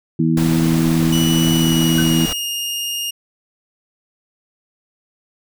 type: harmonic tone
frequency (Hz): 81.1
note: E2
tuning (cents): -28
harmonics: 2 / 3 / 4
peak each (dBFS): -16 / -18 / -19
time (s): 0.19-2.26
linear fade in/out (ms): 5
type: noise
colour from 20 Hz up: pink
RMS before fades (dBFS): -26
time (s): 0.37-2.33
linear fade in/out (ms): 2
type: tone with pitch glide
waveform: sawtooth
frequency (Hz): 2950 to 2836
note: F#7 to F7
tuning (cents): -6 to +26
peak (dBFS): -18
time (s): 1.12-3.11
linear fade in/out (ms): 10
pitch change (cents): -68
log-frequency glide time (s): 1.54-2.47
type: tone with exponential decay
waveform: sine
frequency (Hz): 1526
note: G6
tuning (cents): -47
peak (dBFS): -17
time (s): 1.98-2.12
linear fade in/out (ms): 5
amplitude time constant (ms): 29
effects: none